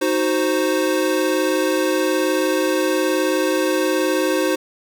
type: chord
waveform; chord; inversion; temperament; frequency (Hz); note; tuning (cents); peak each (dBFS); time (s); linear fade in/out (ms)
square; C diminished; first; equal; 311.1 / 370 / 523.3; Eb4 / Gb4 / C5; 0 / 0 / 0; -22; 0.01-4.56; 10
effects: none